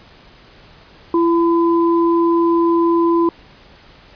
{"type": "tone pair together", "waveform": "sine", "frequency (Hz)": [337, 1010], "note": ["E4", "B5"], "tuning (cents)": [38, 39], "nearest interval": "octave + perfect fifth", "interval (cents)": 1901, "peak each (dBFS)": [-12, -19], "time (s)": [1.14, 3.29], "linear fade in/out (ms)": 2, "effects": ["pink hiss -45 dBFS RMS until 4.15 s", "resampled to 11025 Hz"]}